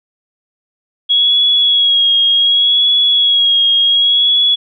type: tone with vibrato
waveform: sine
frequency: 3322 Hz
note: G#7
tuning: in tune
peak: -8 dBFS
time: 1.09-4.56 s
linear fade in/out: 20 ms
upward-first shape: sine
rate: 0.67 Hz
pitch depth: 32 cents each way
effects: none